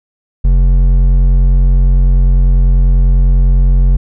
triangle tone with hard clipping, 45.12 Hz, F#1, 43 cents flat, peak -7 dBFS, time 0.44-3.97 s, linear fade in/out 10 ms, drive 11 dB, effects none

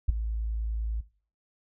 sine tone with ADSR envelope, 55 Hz, A1, in tune, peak -15 dBFS, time 0.08-1.01 s, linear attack 13 ms, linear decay 11 ms, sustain -13 dB, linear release 11 ms, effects noise-tail reverb RT60 0.4 s tail -17 dB re dry

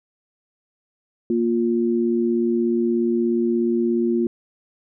sine tone pair together, 234.3 / 351.1 Hz, A#3 / F4, +9 / +9 cents, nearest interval perfect fifth, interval 700 cents, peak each -20 dBFS, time 1.3-4.27 s, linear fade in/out 2 ms, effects none

